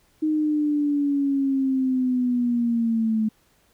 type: linear sweep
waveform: sine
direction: down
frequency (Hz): 311.1 to 216.1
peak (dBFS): -19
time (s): 0.22-3.29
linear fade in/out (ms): 10
effects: pink hiss -62 dBFS RMS until 3.73 s